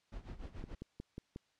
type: noise with tremolo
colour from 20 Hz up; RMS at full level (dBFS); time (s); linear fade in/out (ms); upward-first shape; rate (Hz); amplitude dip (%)
brown; -44; 0.12-0.75; 5; sine; 6.9; 80
type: click train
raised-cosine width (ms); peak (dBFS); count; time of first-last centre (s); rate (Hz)
3; -31; 5; 0.64-1.361; 5.55
effects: white hiss -75 dBFS RMS until 1.59 s + low-pass 5000 Hz 12 dB/octave